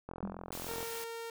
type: click train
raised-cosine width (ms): 1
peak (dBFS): -28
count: 33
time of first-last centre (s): 0.09-0.829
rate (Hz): 43.3
type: tone with exponential decay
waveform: sine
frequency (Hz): 198.4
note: G3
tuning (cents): +21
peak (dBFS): -32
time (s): 0.23-0.49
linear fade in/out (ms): 0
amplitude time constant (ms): 55
type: noise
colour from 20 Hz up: white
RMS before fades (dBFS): -44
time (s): 0.52-1.04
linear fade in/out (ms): 0
type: tone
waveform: sawtooth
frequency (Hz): 460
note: A#4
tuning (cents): -23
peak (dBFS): -36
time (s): 0.68-1.3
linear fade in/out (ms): 2
effects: none